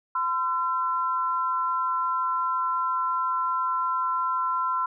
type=tone pair together; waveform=sine; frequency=1022 / 1351.4 Hz; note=C6 / E6; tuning=-41 / +43 cents; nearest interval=perfect fourth; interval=484 cents; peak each=-25 / -27 dBFS; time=0.15-4.86 s; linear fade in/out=5 ms; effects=none